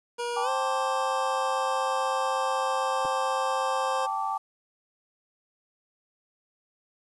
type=tone with pitch glide; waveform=25% pulse; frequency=477.9 to 527.2 Hz; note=A#4 to C5; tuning=+43 to +13 cents; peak=-25 dBFS; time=0.18-4.07 s; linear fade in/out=20 ms; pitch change=+170 cents; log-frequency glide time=0.42-0.49 s
type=chord; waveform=sine; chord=G suspended second; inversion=none; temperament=equal with one note detuned; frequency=784 / 880 / 1163.2 Hz; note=G5 / A5 / D6; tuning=0 / 0 / -17 cents; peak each=-31 dBFS; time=0.36-4.38 s; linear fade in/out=10 ms
type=clicks; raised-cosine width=1 ms; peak=-25 dBFS; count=2; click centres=3.049 / 3.056 s
effects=resampled to 24000 Hz + 9-bit